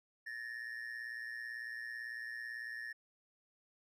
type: ring-modulated tone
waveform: triangle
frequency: 1792 Hz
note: A6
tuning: 31 cents sharp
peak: -37 dBFS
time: 0.26-2.93 s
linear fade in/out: 10 ms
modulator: 59 Hz
effects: none